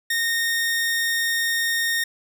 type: tone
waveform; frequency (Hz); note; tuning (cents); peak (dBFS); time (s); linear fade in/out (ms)
sawtooth; 1845; A#6; -18; -17; 0.1-2.04; 5
effects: none